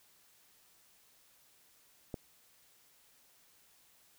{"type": "click", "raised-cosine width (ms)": 2, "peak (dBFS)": -25, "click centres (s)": 2.142, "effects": ["white hiss -66 dBFS RMS until 4.18 s"]}